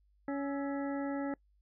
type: harmonic tone with a mistuned harmonic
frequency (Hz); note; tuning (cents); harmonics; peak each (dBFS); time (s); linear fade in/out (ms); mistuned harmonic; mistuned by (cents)
280; C#4; +18; 1 / 2 / 3 / 5 / 6 / 7; -34 / -40 / -44 / -48 / -50 / -51; 0.28-1.34; 2; 5; -100
effects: noise-tail reverb RT60 0.1 s tail -24 dB re dry + added 50 Hz sine -66 dBFS peak until 1.61 s